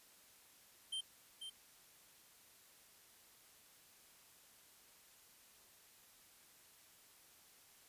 square tone with echo, 3136 Hz, G7, in tune, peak -40 dBFS, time 0.92-1.01 s, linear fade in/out 10 ms, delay 490 ms, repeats 1, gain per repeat -7 dB, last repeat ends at 1.5 s, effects white hiss -65 dBFS RMS until 7.88 s + resampled to 32000 Hz

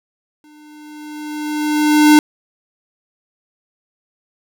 square tone with exponential growth, 301.1 Hz, D4, 43 cents sharp, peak -5 dBFS, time 0.44-2.19 s, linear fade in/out 1 ms, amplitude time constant 380 ms, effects none

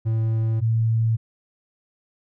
triangle / sine tone pair in turn, 111.8 / 113.03 Hz, A2 / A2, +28 / +47 cents, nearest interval unison, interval 19 cents, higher second, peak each -17 dBFS, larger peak neither, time 0.05-0.61 / 0.61-1.17 s, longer neither, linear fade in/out 20 ms, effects none

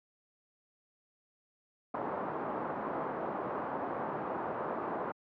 white low-pass noise, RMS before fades -36 dBFS, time 1.94-5.12 s, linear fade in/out 5 ms, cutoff 1100 Hz, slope 24 dB/octave, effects high-pass 200 Hz 12 dB/octave

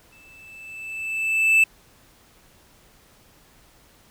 triangle tone with exponential growth, 2637 Hz, E7, in tune, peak -10 dBFS, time 0.12-1.64 s, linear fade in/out 5 ms, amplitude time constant 330 ms, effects pink hiss -55 dBFS RMS until 4.1 s

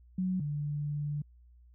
sine tone pair in turn, 185 / 146.83 Hz, F#3 / D3, 0 / 0 cents, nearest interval major third, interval 400 cents, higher first, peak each -28 / -31 dBFS, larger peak first, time 0.18-0.4 / 0.4-1.22 s, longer second, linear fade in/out 5 ms, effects added 60 Hz sine -55 dBFS peak until 1.74 s

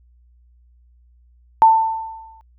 sine tone with exponential decay, 892 Hz, A5, 23 cents sharp, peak -5 dBFS, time 1.62-2.41 s, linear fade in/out 0 ms, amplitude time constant 170 ms, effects added 60 Hz sine -50 dBFS peak until 2.58 s

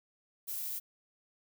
violet noise, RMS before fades -38 dBFS, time 0.47-0.8 s, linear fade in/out 20 ms, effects none

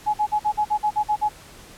sine tone bursts, 844 Hz, G#5, 28 cents sharp, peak -17 dBFS, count 10, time 0.06-1.292 s, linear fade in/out 20 ms, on 80 ms, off 48 ms, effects pink hiss -45 dBFS RMS until 1.77 s + low-pass 12000 Hz 12 dB/octave

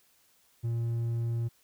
sine tone with hard clipping, 116.54 Hz, A#2, in tune, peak -29 dBFS, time 0.63-1.49 s, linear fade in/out 20 ms, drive 3 dB, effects white hiss -66 dBFS RMS until 1.63 s

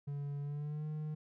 triangle tone with pitch glide, 142.8 to 153.05 Hz, D3 to D#3, -48 to -28 cents, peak -35 dBFS, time 0.07-1.15 s, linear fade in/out 10 ms, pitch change +120 cents, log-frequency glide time 0.41-0.86 s, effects none

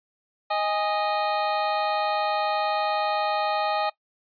square tone cluster, 625 / 824 / 1243 Hz, D#5 / G#5 / D#6, +8 / -14 / -2 cents, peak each -29 / -26 / -30 dBFS, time 0.5-3.9 s, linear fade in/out 10 ms, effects noise-tail reverb RT60 0.1 s tail -20 dB re dry + resampled to 11025 Hz

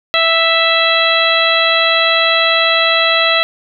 harmonic tone, 659.3 Hz, E5, in tune, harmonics 1 / 2 / 3 / 4 / 5 / 6, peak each -17 / -17 / -17 / -17 / -17 / -17 dBFS, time 0.14-3.43 s, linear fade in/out 0 ms, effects none

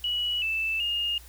sine tone with pitch steps, 2929 / 2642 / 2838 Hz, F#7 / E7 / F7, -18 / +3 / +27 cents, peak -25 dBFS, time 0.04-1.18 s, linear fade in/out 2 ms, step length 380 ms, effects added 60 Hz sine -47 dBFS peak until 1.28 s + white hiss -52 dBFS RMS until 1.28 s

